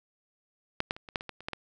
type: clicks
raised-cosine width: 0.3 ms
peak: -11 / -12 / -28 / -28 / -12 / -24 / -22 / -29 / -17 / -19 dBFS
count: 10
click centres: 0.804 / 0.909 / 0.965 / 1.088 / 1.158 / 1.209 / 1.293 / 1.406 / 1.485 / 1.533 s
effects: none